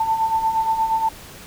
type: beating tone pair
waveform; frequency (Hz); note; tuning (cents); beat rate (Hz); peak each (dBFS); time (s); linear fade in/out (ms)
sine; 884 / 892.5; A5 / A5; +8 / +24; 8.5; -25 / -18; 0-1.09; 5
effects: pink hiss -40 dBFS RMS until 1.46 s